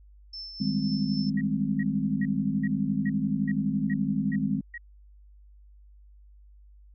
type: tone with tremolo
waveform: sine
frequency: 5300 Hz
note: E8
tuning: 9 cents sharp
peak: -35 dBFS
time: 0.33-1.3 s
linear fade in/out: 5 ms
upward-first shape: triangle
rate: 3.8 Hz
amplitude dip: 50%
type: chord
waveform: sine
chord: Ab major seventh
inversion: second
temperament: equal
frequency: 155.56 / 196 / 207.7 / 261.6 Hz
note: Eb3 / G3 / Ab3 / C4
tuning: 0 / 0 / 0 / 0 cents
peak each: -32 / -30 / -28 / -30 dBFS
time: 0.6-4.61 s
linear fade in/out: 10 ms
type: tone bursts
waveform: sine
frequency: 1900 Hz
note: A#6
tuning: 33 cents sharp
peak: -35 dBFS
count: 9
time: 1.37-4.779 s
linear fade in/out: 5 ms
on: 41 ms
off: 380 ms
effects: added 50 Hz sine -50 dBFS peak until 6.94 s

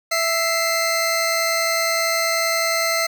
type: tone pair together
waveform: 20% pulse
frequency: 660.8 / 2093 Hz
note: E5 / C7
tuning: +4 / 0 cents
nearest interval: octave + minor sixth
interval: 1996 cents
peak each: -16 dBFS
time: 0.11-3.07 s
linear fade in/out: 10 ms
effects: none

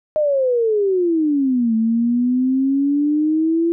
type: exponential two-way sweep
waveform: sine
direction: down then up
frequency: 622.3 to 220.9 to 340.1 Hz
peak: -14 dBFS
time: 0.16-3.72 s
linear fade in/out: 0 ms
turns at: 1.75 s
effects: none

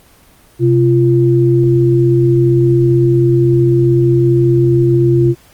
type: tone pair together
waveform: sine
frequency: 129.12 / 344.7 Hz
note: C3 / F4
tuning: -23 / -23 cents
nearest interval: octave + perfect fourth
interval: 1700 cents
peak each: -10 dBFS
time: 0.59-5.35 s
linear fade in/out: 50 ms
effects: pink hiss -46 dBFS RMS until 5.53 s + Opus 24 kbps

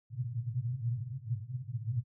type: band-pass noise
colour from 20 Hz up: pink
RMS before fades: -36 dBFS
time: 0.1-2.04 s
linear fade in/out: 50 ms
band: 110 to 130 Hz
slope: 96 dB/octave
effects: none

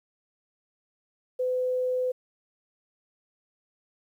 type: tone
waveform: sine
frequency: 506 Hz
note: B4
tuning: 42 cents sharp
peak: -24 dBFS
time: 1.39-2.12 s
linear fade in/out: 10 ms
effects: 10-bit

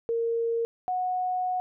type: tone pair in turn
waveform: sine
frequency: 462 / 733.4 Hz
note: A#4 / F#5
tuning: -16 / -15 cents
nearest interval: minor sixth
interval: 801 cents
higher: second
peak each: -24 / -25 dBFS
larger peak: first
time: 0.09-0.65 / 0.88-1.6 s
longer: second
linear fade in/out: 0 ms
effects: none

